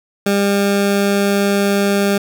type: tone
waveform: 20% pulse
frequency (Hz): 200.3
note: G3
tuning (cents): +38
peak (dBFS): -8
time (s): 0.26-2.18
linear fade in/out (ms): 5
effects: none